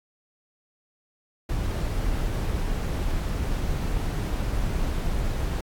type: noise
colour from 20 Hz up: brown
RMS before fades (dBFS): -26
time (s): 1.49-5.61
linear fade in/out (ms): 5
effects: AAC 64 kbps